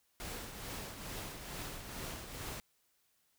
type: noise with tremolo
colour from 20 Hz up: pink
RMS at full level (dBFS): -42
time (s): 0.2-2.6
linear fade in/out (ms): 0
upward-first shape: triangle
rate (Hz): 2.3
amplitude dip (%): 55
effects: white hiss -75 dBFS RMS until 3.38 s